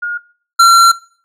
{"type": "tone pair in turn", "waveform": ["sine", "square"], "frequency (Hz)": [1428, 1364.3], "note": ["F6", "F6"], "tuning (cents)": [38, -41], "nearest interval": "minor second", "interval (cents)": 79, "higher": "first", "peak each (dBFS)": [-16, -4], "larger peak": "second", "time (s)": [[0.02, 0.18], [0.59, 0.92]], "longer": "second", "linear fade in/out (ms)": 10, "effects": ["noise-tail reverb RT60 0.5 s tail -22 dB re dry", "low-pass 10000 Hz 12 dB/octave"]}